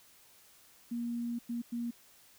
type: tone bursts at uneven times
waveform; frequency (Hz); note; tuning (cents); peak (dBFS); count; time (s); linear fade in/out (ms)
sine; 236.6; A#3; +26; -33; 3; 0.91-1.39 / 1.49-1.62 / 1.72-1.91; 10
effects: white hiss -61 dBFS RMS until 2.38 s